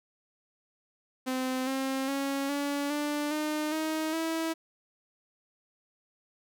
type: tone with pitch steps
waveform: sawtooth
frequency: 258.2 / 266.8 / 275.8 / 285 / 294.5 / 304.4 / 314.6 / 325.1 Hz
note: C4 / C4 / C#4 / C#4 / D4 / D#4 / D#4 / E4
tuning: -23 / +34 / -9 / +48 / +5 / -38 / +19 / -24 cents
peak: -25 dBFS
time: 1.26-4.54 s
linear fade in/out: 20 ms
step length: 410 ms
effects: none